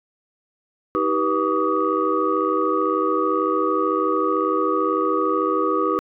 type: tone cluster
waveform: sine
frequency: 316.6 / 390 / 486 / 1143 / 1241 Hz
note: D#4 / G4 / B4 / D6 / D#6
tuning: +30 / -9 / -28 / -47 / -5 cents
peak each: -24 dBFS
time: 0.95-5.99 s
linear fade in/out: 0 ms
effects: tanh soft clip ceiling -6 dBFS